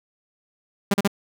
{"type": "tone bursts", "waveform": "sawtooth", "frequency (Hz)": 200.3, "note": "G3", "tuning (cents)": 38, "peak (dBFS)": -12, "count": 3, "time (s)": [0.91, 1.076], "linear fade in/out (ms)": 5, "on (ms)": 30, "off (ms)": 38, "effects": []}